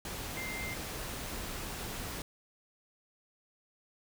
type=tone in noise; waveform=sine; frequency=2093 Hz; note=C7; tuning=in tune; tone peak=-39 dBFS; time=0.37-0.74 s; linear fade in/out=2 ms; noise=pink; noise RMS=-40 dBFS; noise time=0.05-2.22 s; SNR=-2 dB; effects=none